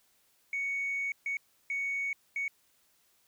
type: tone bursts at uneven times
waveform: sine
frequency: 2227 Hz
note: C#7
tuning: 7 cents sharp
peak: -29 dBFS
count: 4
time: 0.53-1.12 / 1.26-1.37 / 1.7-2.13 / 2.36-2.48 s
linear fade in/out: 2 ms
effects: tanh soft clip ceiling -27 dBFS + white hiss -69 dBFS RMS until 3.27 s